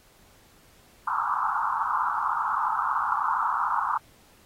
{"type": "band-pass noise", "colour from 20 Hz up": "pink", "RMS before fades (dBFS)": -26, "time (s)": [1.07, 3.98], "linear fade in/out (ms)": 10, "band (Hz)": [840, 1400], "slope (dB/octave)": 96, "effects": ["pink hiss -58 dBFS RMS until 4.45 s", "AAC 48 kbps"]}